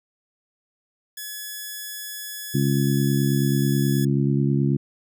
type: tone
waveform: 5% pulse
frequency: 1700 Hz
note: G#6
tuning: 40 cents sharp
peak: -21 dBFS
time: 1.17-4.05 s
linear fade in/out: 5 ms
type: harmonic tone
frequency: 69.3 Hz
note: C#2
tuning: in tune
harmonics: 2 / 3 / 4 / 5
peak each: -20 / -24 / -26 / -28 dBFS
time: 2.54-4.77 s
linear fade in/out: 10 ms
effects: none